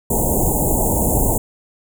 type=band-stop noise; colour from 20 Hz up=pink; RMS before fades=-17 dBFS; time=0.1-1.38 s; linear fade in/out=5 ms; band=930 to 6900 Hz; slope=96 dB/octave; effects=none